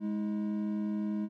triangle tone pair together, 208.4 / 320 Hz, G#3 / D#4, +6 / +49 cents, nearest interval perfect fifth, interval 743 cents, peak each -29 / -36 dBFS, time 0-1.29 s, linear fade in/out 50 ms, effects none

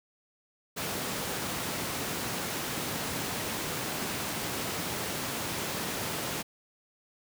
pink high-pass noise, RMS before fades -34 dBFS, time 0.76-6.43 s, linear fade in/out 20 ms, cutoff 130 Hz, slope 12 dB/octave, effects none

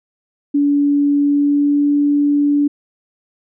sine tone with pitch glide, 286.7 to 289.2 Hz, D4 to D4, -42 to -27 cents, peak -11 dBFS, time 0.54-2.68 s, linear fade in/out 10 ms, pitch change +15 cents, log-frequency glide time 1.18-1.93 s, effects none

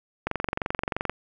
click train, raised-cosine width 0.5 ms, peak -11 dBFS, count 20, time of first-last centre 0.27-1.096 s, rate 23 Hz, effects none

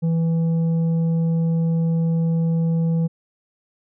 triangle tone with tanh clipping, 164.81 Hz, E3, in tune, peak -18 dBFS, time 0.02-3.08 s, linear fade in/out 20 ms, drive 10 dB, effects none

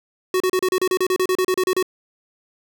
square tone bursts, 370.8 Hz, F#4, 4 cents sharp, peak -17 dBFS, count 16, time 0.34-1.827 s, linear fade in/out 2 ms, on 62 ms, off 33 ms, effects none

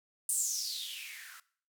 violet noise with band-pass filter sweep, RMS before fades -37 dBFS, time 0.29-1.4 s, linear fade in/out 2 ms, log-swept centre 9200 to 1300 Hz, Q 6.8, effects noise-tail reverb RT60 0.5 s tail -19 dB re dry

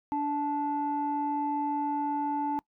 sine tone pair together, 290.7 / 872.8 Hz, D4 / A5, -18 / -14 cents, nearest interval octave + perfect fifth, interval 1904 cents, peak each -30 / -28 dBFS, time 0.12-2.59 s, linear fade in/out 0 ms, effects noise-tail reverb RT60 0.1 s tail -24 dB re dry + tanh soft clip ceiling -21 dBFS

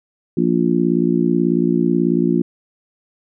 harmonic tone, 58.27 Hz, A#1, in tune, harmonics 3 / 4 / 5 / 6, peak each -19 / -19 / -19 / -19 dBFS, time 0.37-2.42 s, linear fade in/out 5 ms, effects none

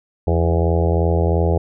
harmonic tone with a mistuned harmonic, 82.9 Hz, E2, 10 cents sharp, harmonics 1 / 2 / 4 / 5 / 6 / 7 / 8 / 9 / 10, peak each -16 / -23 / -26 / -23 / -24 / -29 / -28 / -30 / -32 dBFS, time 0.27-1.58 s, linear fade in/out 5 ms, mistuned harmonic 2, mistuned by +64 cents, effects none

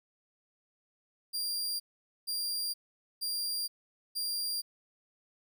sawtooth tone bursts, 4772 Hz, D8, 27 cents sharp, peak -29 dBFS, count 4, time 1.33-4.62 s, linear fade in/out 20 ms, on 470 ms, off 470 ms, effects none

